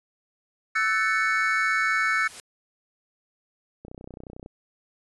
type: chord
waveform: triangle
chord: F# minor seventh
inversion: third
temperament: equal with one note detuned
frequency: 1318.5 / 1502.4 / 1760 / 2217 Hz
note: E6 / F#6 / A6 / C#7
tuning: 0 / +26 / 0 / 0 cents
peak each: -25 dBFS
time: 0.75-2.28 s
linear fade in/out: 10 ms
type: noise with exponential growth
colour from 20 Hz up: white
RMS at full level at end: -39 dBFS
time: 1.75-2.4 s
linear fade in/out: 1 ms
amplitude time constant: 140 ms
type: click train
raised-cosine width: 2 ms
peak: -27 dBFS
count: 20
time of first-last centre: 3.85-4.461 s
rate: 31.1 Hz
effects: resampled to 24000 Hz